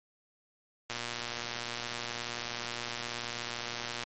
click train, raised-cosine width 0.2 ms, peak -18 dBFS, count 374, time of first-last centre 0.9-4.034 s, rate 119 Hz, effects MP3 32 kbps

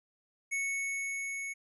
square tone with level ramp, 2211 Hz, C#7, 5 cents flat, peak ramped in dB -31 to -37 dBFS, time 0.51-1.54 s, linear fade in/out 20 ms, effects resampled to 32000 Hz

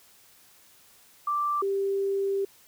sine tone pair in turn, 1174.7 / 393.6 Hz, D6 / G4, 0 / +7 cents, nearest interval octave + perfect fifth, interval 1893 cents, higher first, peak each -24 / -24 dBFS, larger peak neither, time 1.27-1.62 / 1.62-2.45 s, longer second, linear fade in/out 5 ms, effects white hiss -57 dBFS RMS until 2.67 s

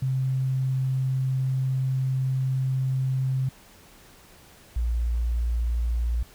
sine tone pair in turn, 131.4 / 58.53 Hz, C3 / A#1, +8 / +8 cents, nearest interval octave + major second, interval 1400 cents, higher first, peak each -22 dBFS, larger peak neither, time 0.02-3.49 / 4.76-6.23 s, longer first, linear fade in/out 5 ms, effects pink hiss -52 dBFS RMS until 6.34 s

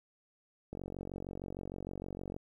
click train, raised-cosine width 2 ms, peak -28 dBFS, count 77, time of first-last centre 0.73-2.364 s, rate 46.5 Hz, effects 11-bit

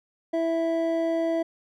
triangle tone pair together, 329.6 / 659.2 Hz, E4 / E5, 0 / 0 cents, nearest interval octave, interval 1200 cents, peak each -24 / -23 dBFS, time 0.33-1.43 s, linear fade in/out 10 ms, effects none

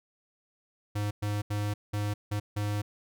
square tone bursts at uneven times, 103.7 Hz, G#2, 2 cents flat, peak -29 dBFS, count 6, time 0.95-1.11 / 1.22-1.42 / 1.5-1.74 / 1.93-2.14 / 2.31-2.4 / 2.56-2.82 s, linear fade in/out 10 ms, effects none

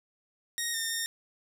10% pulse tone with pitch steps, 1869 / 1821 / 1833 Hz, A#6 / A#6 / A#6, +4 / -41 / -30 cents, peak -21 dBFS, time 0.58-1.06 s, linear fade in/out 0 ms, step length 160 ms, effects none

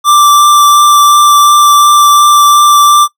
square tone with vibrato, 1174.7 Hz, D6, in tune, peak -3 dBFS, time 0.04-3.08 s, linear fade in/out 50 ms, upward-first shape triangle, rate 2.8 Hz, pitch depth 11 cents each way, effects noise-tail reverb RT60 0.1 s tail -19 dB re dry

